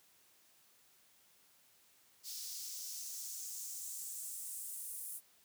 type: noise with high-pass filter sweep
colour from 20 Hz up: white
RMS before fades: -45 dBFS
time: 2.23-5.21 s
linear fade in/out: 50 ms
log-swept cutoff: 4800 to 10000 Hz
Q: 2.3
effects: white hiss -68 dBFS RMS until 5.44 s + high-pass 80 Hz 12 dB/octave